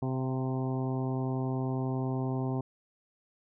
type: harmonic tone with a mistuned harmonic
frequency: 130.3 Hz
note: C3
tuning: 7 cents flat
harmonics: 1 / 2 / 3 / 4 / 5 / 6 / 7 / 8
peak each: -31 / -34 / -38 / -46 / -43 / -44 / -45 / -49 dBFS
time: 0.02-2.61 s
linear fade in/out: 5 ms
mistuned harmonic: 5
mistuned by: +30 cents
effects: none